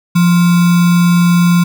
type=tone with sample-and-hold; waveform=sine; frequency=174.3 Hz; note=F3; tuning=3 cents flat; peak=-6 dBFS; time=0.15-1.64 s; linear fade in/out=10 ms; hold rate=1225 Hz; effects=none